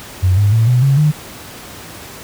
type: tone with pitch steps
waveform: sine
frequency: 92.5 / 102.04 / 112.57 / 124.19 / 137 / 151.14 Hz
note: F#2 / G#2 / A2 / B2 / C#3 / D#3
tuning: 0 / -30 / +40 / +10 / -20 / -50 cents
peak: -8 dBFS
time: 0.22-1.12 s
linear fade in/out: 20 ms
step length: 150 ms
effects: pink hiss -33 dBFS RMS until 2.23 s + high-pass 60 Hz 12 dB/octave